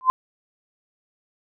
sine tone with exponential growth, 1032 Hz, C6, 24 cents flat, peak -8 dBFS, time 0.01-0.1 s, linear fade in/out 0 ms, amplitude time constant 19 ms, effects none

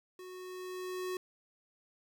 square tone with level ramp, 367.7 Hz, F#4, 11 cents flat, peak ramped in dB -47 to -35 dBFS, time 0.19-1.17 s, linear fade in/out 2 ms, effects 12-bit

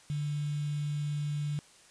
sine tone with quantisation, 147.1 Hz, D3, 3 cents sharp, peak -30 dBFS, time 0.1-1.59 s, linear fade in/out 0 ms, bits 8, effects white hiss -58 dBFS RMS until 1.9 s + resampled to 22050 Hz

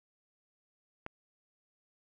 click, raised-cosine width 0.5 ms, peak -24 dBFS, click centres 1.064 s, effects none

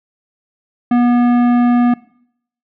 sine tone with tanh clipping, 242.3 Hz, B3, 33 cents flat, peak -11 dBFS, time 0.91-1.94 s, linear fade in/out 5 ms, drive 14 dB, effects noise-tail reverb RT60 0.7 s tail -22 dB re dry

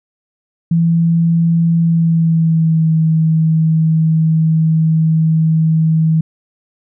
sine tone with pitch glide, 166.9 to 160.01 Hz, E3 to D#3, +22 to +49 cents, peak -9 dBFS, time 0.71-6.21 s, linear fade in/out 5 ms, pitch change -73 cents, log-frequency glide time 1.79-2.92 s, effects none

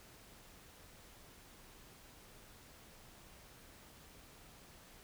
silence, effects pink hiss -59 dBFS RMS until 5.03 s

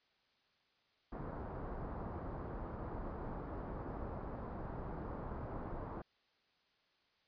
pink low-pass noise, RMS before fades -44 dBFS, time 1.12-6.02 s, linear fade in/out 5 ms, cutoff 1200 Hz, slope 24 dB/octave, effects white hiss -75 dBFS RMS until 7.27 s + resampled to 11025 Hz

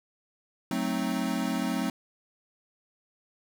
square chord, F# diminished seventh, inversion none, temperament equal, 185 / 220 / 261.6 / 311.1 Hz, F#3 / A3 / C4 / Eb4, 0 / 0 / 0 / 0 cents, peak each -34 / -33 / -32 / -36 dBFS, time 0.71-1.9 s, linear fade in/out 2 ms, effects none

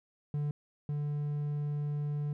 triangle tone pair in turn, 146.83 / 146.83 Hz, D3 / D3, 0 / 0 cents, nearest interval unison, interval 0 cents, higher neither, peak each -28 / -29 dBFS, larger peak first, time 0.34-0.51 / 0.89-2.33 s, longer second, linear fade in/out 2 ms, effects none

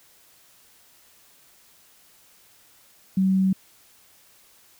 sine tone, 190 Hz, F#3, 46 cents sharp, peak -17 dBFS, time 3.17-3.53 s, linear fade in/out 5 ms, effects white hiss -56 dBFS RMS until 4.79 s

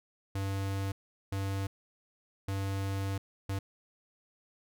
square tone bursts at uneven times, 97.7 Hz, G2, 5 cents flat, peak -32 dBFS, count 4, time 0.35-0.92 / 1.32-1.67 / 2.48-3.18 / 3.49-3.59 s, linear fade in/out 5 ms, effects none

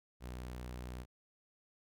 sawtooth tone, 61.74 Hz, B1, in tune, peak -39 dBFS, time 0.2-1.06 s, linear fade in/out 50 ms, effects none

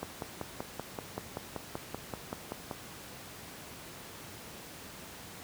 click train, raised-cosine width 1 ms, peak -21 dBFS, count 15, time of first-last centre 0.03-2.712 s, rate 5.22 Hz, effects pink hiss -47 dBFS RMS until 5.43 s + high-pass 80 Hz 12 dB/octave

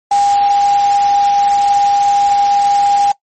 sine tone in noise, 808 Hz, G#5, 48 cents flat, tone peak -8 dBFS, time 0.11-3.12 s, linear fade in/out 5 ms, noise white, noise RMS -25 dBFS, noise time 0.11-3.12 s, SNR +14 dB, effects noise-tail reverb RT60 0.1 s tail -19 dB re dry + MP3 32 kbps

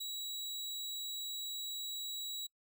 sawtooth tone, 3892 Hz, B7, 26 cents flat, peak -36 dBFS, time 0-2.47 s, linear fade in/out 10 ms, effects noise-tail reverb RT60 0.1 s tail -25 dB re dry

